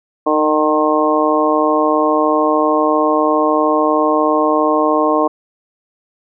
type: harmonic tone with a mistuned harmonic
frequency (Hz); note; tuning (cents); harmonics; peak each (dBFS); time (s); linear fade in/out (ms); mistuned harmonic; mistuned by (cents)
152.8; D#3; -31; 2 / 3 / 4 / 5 / 6 / 7; -17 / -18 / -17 / -21 / -22 / -17; 0.26-5.28; 10; 2; +17
effects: none